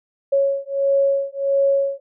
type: beating tone pair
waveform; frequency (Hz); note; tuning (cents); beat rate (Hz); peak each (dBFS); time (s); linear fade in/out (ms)
sine; 552 / 553.5; C#5 / C#5; -7 / -3; 1.5; -19; 0.32-2; 10
effects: none